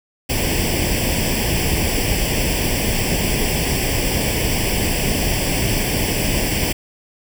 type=noise with comb filter; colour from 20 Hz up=pink; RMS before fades=-19 dBFS; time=0.29-6.73 s; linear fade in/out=10 ms; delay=0.38 ms; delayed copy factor=+0.85; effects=none